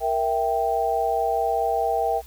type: chord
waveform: sine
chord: E diminished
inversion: second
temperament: equal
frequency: 466.2 / 659.3 / 784 Hz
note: Bb4 / E5 / G5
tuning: 0 / 0 / 0 cents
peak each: -26 / -25 / -23 dBFS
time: 0-2.22 s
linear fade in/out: 50 ms
effects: added 60 Hz sine -43 dBFS peak until 2.26 s + white hiss -50 dBFS RMS until 2.26 s